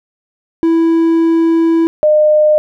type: tone pair in turn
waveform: triangle / sine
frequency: 329.6 / 608 Hz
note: E4 / D#5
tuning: 0 / -40 cents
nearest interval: major seventh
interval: 1060 cents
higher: second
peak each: -6 dBFS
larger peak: neither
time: 0.63-1.87 / 2.03-2.58 s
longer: first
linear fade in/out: 0 ms
effects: none